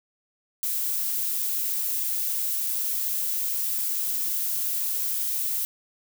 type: noise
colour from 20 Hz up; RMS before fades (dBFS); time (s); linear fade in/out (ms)
violet; -27; 0.63-5.65; 0
effects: none